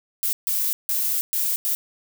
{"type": "noise bursts at uneven times", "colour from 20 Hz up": "violet", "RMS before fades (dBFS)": -23, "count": 5, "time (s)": [[0.23, 0.33], [0.47, 0.73], [0.89, 1.21], [1.33, 1.56], [1.65, 1.75]], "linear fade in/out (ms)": 0, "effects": []}